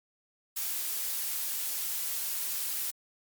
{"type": "noise", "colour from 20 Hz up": "blue", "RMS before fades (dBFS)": -33, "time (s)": [0.56, 2.91], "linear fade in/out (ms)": 10, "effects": ["Opus 48 kbps"]}